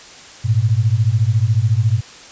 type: beating tone pair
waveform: sine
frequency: 103.7 / 117.7 Hz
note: G#2 / A#2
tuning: -2 / +17 cents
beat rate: 14 Hz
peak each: -15 dBFS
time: 0.44-2.01 s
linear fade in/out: 20 ms
effects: white hiss -39 dBFS RMS until 2.31 s + resampled to 16000 Hz